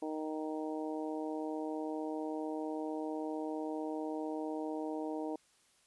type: harmonic tone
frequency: 155.56 Hz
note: D#3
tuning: in tune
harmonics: 2 / 3 / 4 / 5 / 6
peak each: -38 / -42 / -44 / -46 / -48 dBFS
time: 0.02-5.36 s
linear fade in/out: 5 ms
effects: white hiss -69 dBFS RMS until 5.86 s + resampled to 24000 Hz